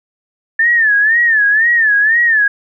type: tone with vibrato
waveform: sine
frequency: 1771 Hz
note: A6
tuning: 11 cents sharp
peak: -8 dBFS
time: 0.59-2.48 s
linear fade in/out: 5 ms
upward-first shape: sine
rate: 2 Hz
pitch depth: 130 cents each way
effects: none